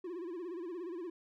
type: tone with vibrato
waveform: triangle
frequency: 349.2 Hz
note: F4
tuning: in tune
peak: -37 dBFS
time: 0.04-1.1 s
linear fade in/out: 5 ms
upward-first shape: sine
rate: 17 Hz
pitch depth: 120 cents each way
effects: none